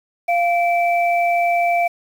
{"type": "tone pair together", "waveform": "sine", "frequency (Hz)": [694, 2322], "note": ["F5", "D7"], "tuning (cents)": [-11, -20], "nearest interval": "octave + major sixth", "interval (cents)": 2091, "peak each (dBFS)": [-15, -22], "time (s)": [0.28, 1.88], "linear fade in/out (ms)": 10, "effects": ["7-bit"]}